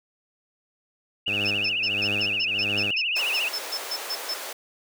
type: tone with vibrato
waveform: sine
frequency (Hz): 2700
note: E7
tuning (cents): +41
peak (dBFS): -23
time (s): 1.26-3.49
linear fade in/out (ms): 10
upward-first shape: triangle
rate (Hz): 14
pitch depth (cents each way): 170
type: tone with tremolo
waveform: 10% pulse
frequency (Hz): 101.6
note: G#2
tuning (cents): -38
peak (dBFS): -21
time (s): 1.28-2.91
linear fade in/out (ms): 0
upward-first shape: triangle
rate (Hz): 1.5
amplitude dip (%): 90
type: tone bursts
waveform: sine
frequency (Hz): 5274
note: E8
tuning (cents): 0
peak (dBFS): -26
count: 16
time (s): 1.45-4.344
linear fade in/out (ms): 10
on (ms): 59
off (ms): 130
type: high-pass noise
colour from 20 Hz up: pink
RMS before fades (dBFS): -35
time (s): 3.16-4.53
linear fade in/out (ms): 5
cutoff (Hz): 440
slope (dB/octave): 24
effects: none